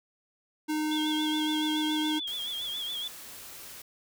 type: tone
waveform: square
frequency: 307 Hz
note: D#4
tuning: 23 cents flat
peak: -28 dBFS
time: 0.68-2.2 s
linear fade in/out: 20 ms
type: tone with vibrato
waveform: sine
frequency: 3349 Hz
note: G#7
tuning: 14 cents sharp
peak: -32 dBFS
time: 0.91-3.08 s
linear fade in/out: 5 ms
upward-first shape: sine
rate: 7.1 Hz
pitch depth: 74 cents each way
type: noise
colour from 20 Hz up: white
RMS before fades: -45 dBFS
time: 2.27-3.82 s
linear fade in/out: 5 ms
effects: none